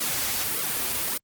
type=noise with flanger; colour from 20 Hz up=white; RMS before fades=-27 dBFS; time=0-1.18 s; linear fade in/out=10 ms; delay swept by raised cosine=1.1 to 6.7 ms; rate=1.7 Hz; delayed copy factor=-0.9; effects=Opus 48 kbps